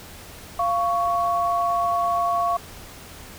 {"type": "tone pair together", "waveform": "sine", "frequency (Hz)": [694, 1114.8], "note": ["F5", "C#6"], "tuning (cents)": [-11, 9], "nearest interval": "minor sixth", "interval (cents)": 820, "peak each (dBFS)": -22, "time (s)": [0.59, 2.57], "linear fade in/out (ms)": 5, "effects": ["added 86 Hz sine -50 dBFS peak until 3.38 s", "pink hiss -42 dBFS RMS until 3.38 s"]}